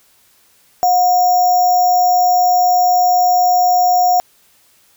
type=tone with sample-and-hold; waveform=sine; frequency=724 Hz; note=F#5; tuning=38 cents flat; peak=-9 dBFS; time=0.83-4.2 s; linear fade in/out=0 ms; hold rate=6300 Hz; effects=white hiss -53 dBFS RMS until 4.96 s